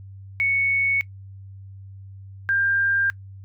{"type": "tone pair in turn", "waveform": "sine", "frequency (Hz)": [2217, 1594.8], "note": ["C#7", "G6"], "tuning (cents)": [0, 29], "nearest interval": "tritone", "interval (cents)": 571, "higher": "first", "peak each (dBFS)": [-18, -18], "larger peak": "neither", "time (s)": [[0.4, 1.01], [2.49, 3.1]], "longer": "neither", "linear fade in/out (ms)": 0, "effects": ["noise-tail reverb RT60 0.1 s tail -21 dB re dry", "added 97 Hz sine -38 dBFS peak until 3.44 s"]}